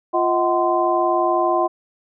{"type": "tone cluster", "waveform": "sine", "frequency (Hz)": [348.9, 635, 747, 1035], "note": ["F4", "D#5", "F#5", "C6"], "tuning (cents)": [-2, 35, 16, -19], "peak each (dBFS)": -21, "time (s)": [0.13, 1.68], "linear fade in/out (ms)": 20, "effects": []}